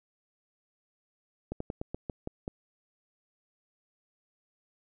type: slowing click train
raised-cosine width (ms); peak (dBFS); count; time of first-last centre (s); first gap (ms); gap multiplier
2; -21; 8; 1.52-2.479; 84; 1.16
effects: none